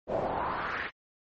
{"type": "noise with band-pass filter sweep", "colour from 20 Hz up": "brown", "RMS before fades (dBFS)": -32, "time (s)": [0.07, 0.91], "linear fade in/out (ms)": 50, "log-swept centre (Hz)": [530, 2100], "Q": 3, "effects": ["MP3 32 kbps"]}